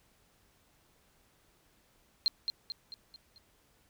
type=tone with echo; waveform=sine; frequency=4186 Hz; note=C8; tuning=in tune; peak=-23 dBFS; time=2.26-2.28 s; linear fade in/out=0 ms; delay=220 ms; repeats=5; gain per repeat=-6 dB; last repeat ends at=3.38 s; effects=pink hiss -68 dBFS RMS until 3.89 s